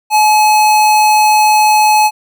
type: tone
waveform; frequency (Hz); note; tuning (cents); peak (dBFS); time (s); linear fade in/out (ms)
square; 853; G#5; +46; -7; 0.1-2.11; 50
effects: none